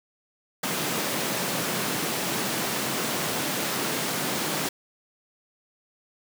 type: high-pass noise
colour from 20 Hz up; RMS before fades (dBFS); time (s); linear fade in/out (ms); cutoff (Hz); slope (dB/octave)
pink; -28; 0.63-4.69; 5; 150; 24
effects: none